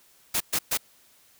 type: noise bursts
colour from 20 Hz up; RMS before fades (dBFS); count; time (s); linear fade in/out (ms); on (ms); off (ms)
white; -25; 3; 0.34-0.775; 10; 65; 120
effects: white hiss -59 dBFS RMS until 1.39 s